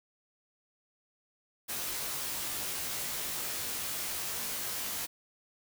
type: noise with comb filter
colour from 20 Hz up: white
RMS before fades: -36 dBFS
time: 1.68-5.07 s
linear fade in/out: 20 ms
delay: 18 ms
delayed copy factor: -0.85
effects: none